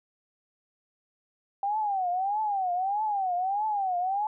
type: tone with vibrato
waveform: sine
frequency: 783 Hz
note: G5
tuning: 2 cents flat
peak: -25 dBFS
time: 1.63-4.27 s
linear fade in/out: 2 ms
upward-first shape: triangle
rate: 1.6 Hz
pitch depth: 200 cents each way
effects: none